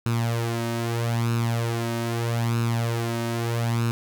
sawtooth tone with flanger, 116.54 Hz, A#2, in tune, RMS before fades -25 dBFS, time 0.06-3.91 s, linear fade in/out 0 ms, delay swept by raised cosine 0.75 to 3.25 ms, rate 0.79 Hz, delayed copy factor +0.65, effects none

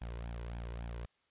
sawtooth tone with flanger, 58.27 Hz, A#1, in tune, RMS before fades -42 dBFS, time 0.01-1.06 s, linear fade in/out 10 ms, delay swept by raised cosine 1.2 to 2.07 ms, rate 3.6 Hz, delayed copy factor +0.6, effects white hiss -75 dBFS RMS until 1.3 s + resampled to 8000 Hz

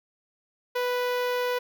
sawtooth tone with notch filter, 493.9 Hz, B4, in tune, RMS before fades -27 dBFS, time 0.75-1.59 s, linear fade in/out 10 ms, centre 8100 Hz, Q 0.66, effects none

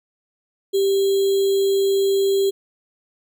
sine tone with sample-and-hold, 392 Hz, G4, in tune, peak -15 dBFS, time 0.73-2.51 s, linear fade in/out 20 ms, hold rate 3675 Hz, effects none

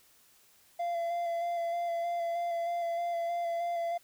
triangle tone with vibrato, 685 Hz, F5, 34 cents flat, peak -28 dBFS, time 0.79-3.98 s, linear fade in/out 10 ms, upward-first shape square, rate 3.2 Hz, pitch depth 16 cents each way, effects white hiss -63 dBFS RMS until 4.03 s

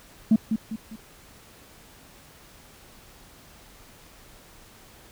sine tone with echo, 220.2 Hz, A3, 2 cents sharp, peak -12 dBFS, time 0.31-0.36 s, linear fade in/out 5 ms, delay 200 ms, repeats 3, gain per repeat -8 dB, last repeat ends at 0.96 s, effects tanh soft clip ceiling -11 dBFS + pink hiss -51 dBFS RMS until 5.11 s

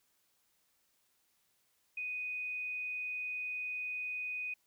sine tone, 2490 Hz, D#7, 1 cent sharp, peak -36 dBFS, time 1.97-4.54 s, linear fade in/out 5 ms, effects white hiss -75 dBFS RMS until 4.66 s

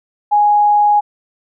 sine tone, 830 Hz, G#5, 1 cent flat, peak -8 dBFS, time 0.31-1.01 s, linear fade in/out 20 ms, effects none

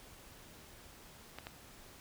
clicks, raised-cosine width 0.3 ms, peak -27 dBFS, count 2, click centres 1.386 / 1.469 s, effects pink hiss -56 dBFS RMS until 2 s

